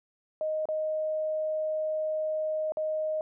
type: tone with dropouts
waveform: sine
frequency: 622.3 Hz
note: D#5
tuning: in tune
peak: -27 dBFS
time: 0.41-3.21 s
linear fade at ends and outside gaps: 1 ms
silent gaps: 0.655-0.687 / 2.721-2.771 s
effects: none